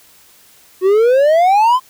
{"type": "exponential sweep", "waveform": "triangle", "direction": "up", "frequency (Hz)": [362.7, 1055], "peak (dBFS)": -6, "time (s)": [0.81, 1.8], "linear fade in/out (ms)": 50, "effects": ["white hiss -47 dBFS RMS until 1.89 s"]}